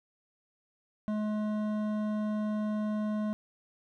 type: tone with hard clipping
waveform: triangle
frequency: 212.4 Hz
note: G#3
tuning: 39 cents sharp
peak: -31 dBFS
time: 1.08-3.33 s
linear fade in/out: 0 ms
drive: 15 dB
effects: none